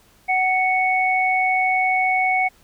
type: tone pair together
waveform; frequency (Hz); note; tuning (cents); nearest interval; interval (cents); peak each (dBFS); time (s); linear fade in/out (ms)
sine; 747.6 / 2217; F#5 / C#7; +18 / 0; octave + perfect fifth; 1882; -19; 0.28-2.49; 20
effects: pink hiss -55 dBFS RMS until 2.63 s